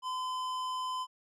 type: tone with tanh clipping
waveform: sine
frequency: 1020 Hz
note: C6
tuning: 44 cents flat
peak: -35 dBFS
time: 0.02-1.07 s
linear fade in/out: 50 ms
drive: 15 dB
effects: none